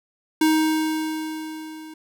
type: tone with level ramp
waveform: square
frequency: 313.9 Hz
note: D#4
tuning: 15 cents sharp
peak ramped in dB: -15 to -38 dBFS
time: 0.41-1.94 s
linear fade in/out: 5 ms
effects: none